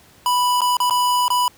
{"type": "tone with dropouts", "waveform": "square", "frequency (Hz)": 987.8, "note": "B5", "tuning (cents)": 0, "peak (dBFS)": -16, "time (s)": [0.26, 1.48], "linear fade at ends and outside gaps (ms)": 1, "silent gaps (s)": [[0.607, 0.617], [0.769, 0.802], [0.898, 0.908], [1.281, 1.303]], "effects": ["pink hiss -50 dBFS RMS until 1.57 s", "high-pass 60 Hz 12 dB/octave"]}